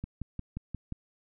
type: click train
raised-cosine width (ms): 5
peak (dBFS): -23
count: 6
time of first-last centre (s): 0.04-0.923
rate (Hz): 5.66
effects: none